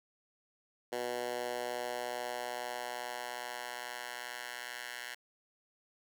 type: tone with high-pass filter sweep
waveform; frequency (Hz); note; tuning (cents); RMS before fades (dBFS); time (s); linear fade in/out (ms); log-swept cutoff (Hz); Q
10% pulse; 122.4; B2; -15; -40; 0.92-5.15; 10; 440 to 1600; 1.4
effects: none